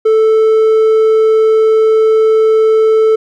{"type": "tone with hard clipping", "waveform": "sine", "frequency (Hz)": 439.6, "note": "A4", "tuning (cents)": -2, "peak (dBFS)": -7, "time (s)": [0.05, 3.16], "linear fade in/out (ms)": 10, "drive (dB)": 3, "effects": []}